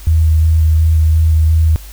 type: tone with vibrato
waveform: sine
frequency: 79.6 Hz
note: D#2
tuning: 40 cents sharp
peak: -7 dBFS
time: 0.07-1.76 s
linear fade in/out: 0 ms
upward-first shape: square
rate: 2.8 Hz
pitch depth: 14 cents each way
effects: added 50 Hz sine -30 dBFS peak until 1.92 s + white hiss -39 dBFS RMS until 1.92 s